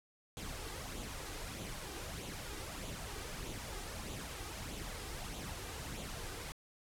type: noise with flanger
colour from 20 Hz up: pink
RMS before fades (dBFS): -44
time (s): 0.37-6.52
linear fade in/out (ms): 0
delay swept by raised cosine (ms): 0.28 to 2.58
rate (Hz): 1.6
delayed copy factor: +0.5
effects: low-pass 12000 Hz 12 dB/octave

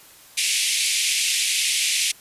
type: band-pass noise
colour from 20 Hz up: pink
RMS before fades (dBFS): -22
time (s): 0.37-2.12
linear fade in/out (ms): 10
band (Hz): 2200 to 11000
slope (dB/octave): 48
effects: white hiss -48 dBFS RMS until 2.2 s + resampled to 32000 Hz

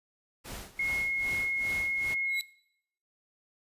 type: noise with tremolo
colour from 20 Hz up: pink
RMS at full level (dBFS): -41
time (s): 0.44-2.15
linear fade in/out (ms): 20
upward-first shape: sine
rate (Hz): 2.5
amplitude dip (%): 85
type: tone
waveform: sine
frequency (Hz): 2161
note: C#7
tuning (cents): -45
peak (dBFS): -27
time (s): 0.79-2.4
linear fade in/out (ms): 5
type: tone with exponential growth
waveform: sawtooth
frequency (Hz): 3951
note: B7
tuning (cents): 0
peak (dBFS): -27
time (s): 2.25-2.41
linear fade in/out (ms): 0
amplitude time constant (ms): 34
effects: noise-tail reverb RT60 0.7 s tail -20 dB re dry + resampled to 32000 Hz

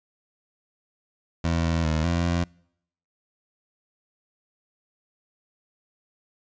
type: tone with pitch steps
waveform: 20% pulse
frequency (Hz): 83.4 / 82.7 / 78.7 / 85.6 / 86.2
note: E2 / E2 / D#2 / F2 / F2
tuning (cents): +21 / +6 / +20 / -34 / -22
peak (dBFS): -17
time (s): 1.44-2.44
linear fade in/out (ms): 5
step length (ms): 200
effects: noise-tail reverb RT60 0.7 s tail -26 dB re dry + resampled to 16000 Hz

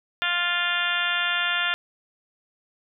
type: harmonic tone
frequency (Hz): 350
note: F4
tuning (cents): +4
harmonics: 2 / 3 / 4 / 5 / 6 / 7 / 8 / 9 / 10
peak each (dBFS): -35 / -36 / -27 / -28 / -35 / -32 / -30 / -33 / -30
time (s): 0.22-1.74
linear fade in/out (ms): 0
effects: none

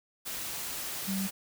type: tone in noise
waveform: sine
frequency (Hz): 192.8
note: G3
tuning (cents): -28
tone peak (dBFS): -30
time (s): 1.07-1.28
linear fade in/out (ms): 20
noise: white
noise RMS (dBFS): -37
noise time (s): 0.25-1.31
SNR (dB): +4
effects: none

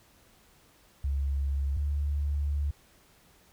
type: tone pair in turn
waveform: sine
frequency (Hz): 69.3 / 72.21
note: C#2 / D2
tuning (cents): 0 / -29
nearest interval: minor second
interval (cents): 71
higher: second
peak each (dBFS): -26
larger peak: neither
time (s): 1.04-1.77 / 1.77-2.71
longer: second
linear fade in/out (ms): 5
effects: pink hiss -61 dBFS RMS until 3.52 s

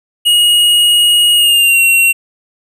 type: tone with pitch glide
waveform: square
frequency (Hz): 2882 to 2738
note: F#7 to F7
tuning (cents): -46 to -35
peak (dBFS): -7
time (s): 0.25-2.13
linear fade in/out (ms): 20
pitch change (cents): -89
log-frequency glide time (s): 1.35-1.81
effects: none

